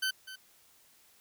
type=tone with echo; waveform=20% pulse; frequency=1528 Hz; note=G6; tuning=45 cents flat; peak=-24 dBFS; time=0.02-0.11 s; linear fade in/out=10 ms; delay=250 ms; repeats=1; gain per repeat=-14 dB; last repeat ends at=0.36 s; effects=white hiss -63 dBFS RMS until 1.2 s